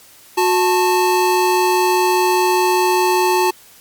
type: tone pair together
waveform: square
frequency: 365 / 880 Hz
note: F#4 / A5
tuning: -24 / 0 cents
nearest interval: octave + minor third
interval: 1524 cents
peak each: -16 dBFS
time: 0.37-3.51 s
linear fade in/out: 10 ms
effects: white hiss -45 dBFS RMS until 3.8 s + MP3 96 kbps